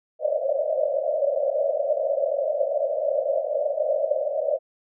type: band-pass noise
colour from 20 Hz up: white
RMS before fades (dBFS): -24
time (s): 0.19-4.59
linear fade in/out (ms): 50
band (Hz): 540 to 630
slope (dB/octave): 96
effects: none